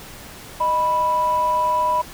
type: tone pair together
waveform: sine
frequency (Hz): 617.7 / 985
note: D#5 / B5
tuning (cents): -13 / -5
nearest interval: minor sixth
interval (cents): 808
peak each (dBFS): -24 / -16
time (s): 0.6-2.02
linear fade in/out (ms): 10
effects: tanh soft clip ceiling -11 dBFS + pink hiss -39 dBFS RMS until 2.13 s